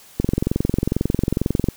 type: click train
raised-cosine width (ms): 3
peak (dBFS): -5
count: 34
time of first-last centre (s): 0.2-1.686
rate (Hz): 22.2
effects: white hiss -47 dBFS RMS until 1.76 s